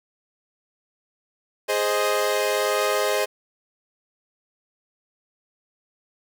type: chord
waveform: sawtooth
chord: Ab major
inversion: none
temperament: equal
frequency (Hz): 415.3 / 523.3 / 622.3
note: Ab4 / C5 / Eb5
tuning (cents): 0 / 0 / 0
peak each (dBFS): -21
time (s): 1.68-3.26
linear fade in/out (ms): 20
effects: none